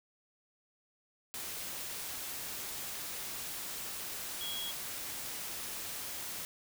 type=tone in noise; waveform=sine; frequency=3315 Hz; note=G#7; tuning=4 cents flat; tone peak=-38 dBFS; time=4.41-4.71 s; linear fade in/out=0 ms; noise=white; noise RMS=-41 dBFS; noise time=1.34-6.45 s; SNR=0 dB; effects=none